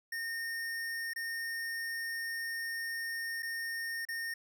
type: tone with dropouts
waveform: square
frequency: 1834 Hz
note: A#6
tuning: 29 cents flat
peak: -36 dBFS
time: 0.12-4.34 s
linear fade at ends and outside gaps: 5 ms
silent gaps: 1.135-1.16 / 3.424-3.429 / 4.052-4.086 s
effects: none